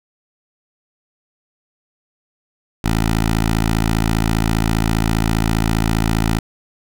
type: tone with notch filter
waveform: 10% pulse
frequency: 55 Hz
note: A1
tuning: in tune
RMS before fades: -17 dBFS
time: 2.84-6.39 s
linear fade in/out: 5 ms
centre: 460 Hz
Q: 1.7
effects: none